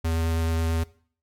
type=tone with vibrato; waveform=square; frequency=81.9 Hz; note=E2; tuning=11 cents flat; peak=-23 dBFS; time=0.04-0.84 s; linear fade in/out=10 ms; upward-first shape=sine; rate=9.2 Hz; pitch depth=8 cents each way; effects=noise-tail reverb RT60 0.5 s tail -20 dB re dry + MP3 96 kbps